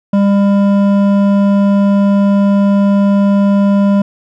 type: tone with hard clipping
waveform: triangle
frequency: 200 Hz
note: G3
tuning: 35 cents sharp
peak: -9 dBFS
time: 0.13-4.02 s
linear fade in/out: 5 ms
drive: 14 dB
effects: none